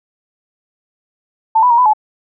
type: tone with pitch steps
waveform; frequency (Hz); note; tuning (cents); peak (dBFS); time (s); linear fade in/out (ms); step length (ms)
sine; 889 / 991 / 940 / 998 / 857; A5 / B5 / A#5 / B5 / A5; +18 / +6 / +14 / +18 / -46; -7; 1.55-1.935; 10; 77
effects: none